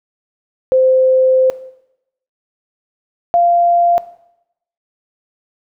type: tone pair in turn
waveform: sine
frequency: 519 / 692.8 Hz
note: C5 / F5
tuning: -14 / -14 cents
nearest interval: perfect fourth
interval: 500 cents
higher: second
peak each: -8 dBFS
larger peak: neither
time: 0.72-1.5 / 3.34-3.98 s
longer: first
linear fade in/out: 0 ms
effects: noise-tail reverb RT60 0.8 s tail -17 dB re dry